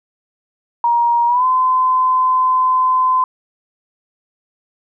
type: tone with pitch glide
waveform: sine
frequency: 945 to 1024.6 Hz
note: A#5 to C6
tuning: +23 to -37 cents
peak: -11 dBFS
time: 0.84-3.24 s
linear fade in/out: 2 ms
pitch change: +140 cents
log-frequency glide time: 1.27-1.45 s
effects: none